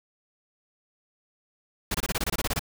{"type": "noise bursts", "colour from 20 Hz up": "pink", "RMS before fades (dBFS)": -27, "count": 12, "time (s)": [1.91, 2.594], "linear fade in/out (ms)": 5, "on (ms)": 35, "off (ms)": 24, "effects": []}